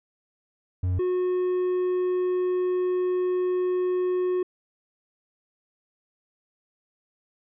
triangle tone pair in turn, 91 / 364 Hz, F#2 / F#4, -28 / -28 cents, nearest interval 2 octaves, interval 2400 cents, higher second, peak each -20 dBFS, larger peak neither, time 0.83-0.99 / 0.99-4.43 s, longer second, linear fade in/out 5 ms, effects resampled to 8000 Hz

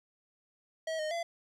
square tone with pitch steps, 642 / 617 / 679 Hz, E5 / D#5 / F5, -46 / -15 / -49 cents, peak -33 dBFS, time 0.87-1.23 s, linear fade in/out 5 ms, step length 120 ms, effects low-pass 7000 Hz 12 dB/octave + 11-bit

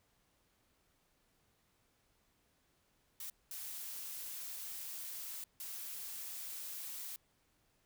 blue noise bursts at uneven times, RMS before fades -45 dBFS, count 3, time 3.2-3.3 / 3.51-5.44 / 5.6-7.16 s, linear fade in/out 2 ms, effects pink hiss -75 dBFS RMS until 7.85 s

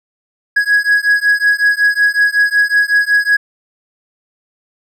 triangle beating tone pair, 1661.2 / 1666.6 Hz, G#6 / G#6, 0 / +6 cents, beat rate 5.4 Hz, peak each -11 dBFS, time 0.56-3.37 s, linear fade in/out 10 ms, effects none

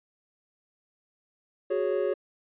triangle chord, F# suspended second, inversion none, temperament equal, 370 / 415.3 / 554.4 Hz, F#4 / G#4 / C#5, 0 / 0 / 0 cents, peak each -27 dBFS, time 1.7-2.14 s, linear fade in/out 10 ms, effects resampled to 8000 Hz

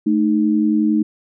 sine tone pair together, 218.4 / 309.3 Hz, A3 / D#4, -13 / -10 cents, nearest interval tritone, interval 603 cents, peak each -16 dBFS, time 0.06-1.03 s, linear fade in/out 10 ms, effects none

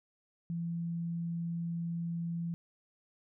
sine tone, 168.9 Hz, E3, 42 cents sharp, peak -33 dBFS, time 0.5-2.54 s, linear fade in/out 0 ms, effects none

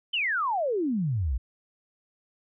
sine exponential sweep, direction down, 3136 to 55 Hz, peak -24 dBFS, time 0.13-1.38 s, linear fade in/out 10 ms, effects none

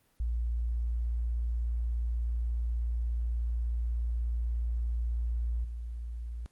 sine tone with level steps, 58.27 Hz, A#1, in tune, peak -28 / -35 dBFS, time 0.2-6.46 s, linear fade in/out 0 ms, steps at 5.64 s, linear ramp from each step 5 ms, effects pink hiss -69 dBFS RMS until 6.51 s + Opus 24 kbps

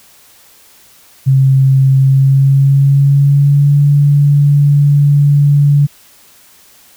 sine tone with pitch glide, 134.2 to 143.83 Hz, C3 to D3, +44 to -36 cents, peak -5 dBFS, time 1.26-5.87 s, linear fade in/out 20 ms, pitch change +120 cents, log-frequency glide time 1.98-3.78 s, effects white hiss -44 dBFS RMS until 6.96 s

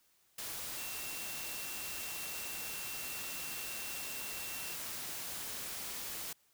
sine tone in noise, 2713 Hz, E7, 49 cents sharp, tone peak -48 dBFS, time 0.77-4.75 s, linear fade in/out 5 ms, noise white, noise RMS -42 dBFS, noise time 0.38-6.33 s, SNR -9 dB, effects white hiss -71 dBFS RMS until 6.53 s

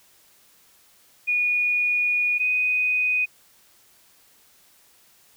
sine tone pair in turn, 2453 / 2493 Hz, D#7 / D#7, -25 / +3 cents, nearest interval unison, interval 28 cents, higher second, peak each -19 dBFS, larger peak neither, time 1.27-2.39 / 2.39-3.26 s, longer first, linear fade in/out 20 ms, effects white hiss -57 dBFS RMS until 5.36 s

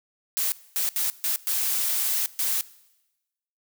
blue noise bursts at uneven times, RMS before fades -25 dBFS, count 6, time 0.37-0.52 / 0.76-0.89 / 0.96-1.1 / 1.24-1.36 / 1.47-2.26 / 2.39-2.61 s, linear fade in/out 0 ms, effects noise-tail reverb RT60 1.0 s tail -20 dB re dry

